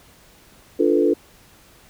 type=chord; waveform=sine; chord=B half-diminished seventh; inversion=first; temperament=equal; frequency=293.7 / 349.2 / 440 / 493.9 Hz; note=D4 / F4 / A4 / B4; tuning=0 / 0 / 0 / 0 cents; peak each=-20 / -19 / -19 / -23 dBFS; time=0.79-1.14 s; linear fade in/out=10 ms; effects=pink hiss -51 dBFS RMS until 1.89 s